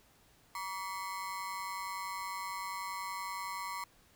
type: ring-modulated tone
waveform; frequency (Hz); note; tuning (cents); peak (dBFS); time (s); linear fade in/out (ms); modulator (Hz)
35% pulse; 1050; C6; +6; -33; 0.55-3.84; 2; 94.7
effects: pink hiss -65 dBFS RMS until 4.15 s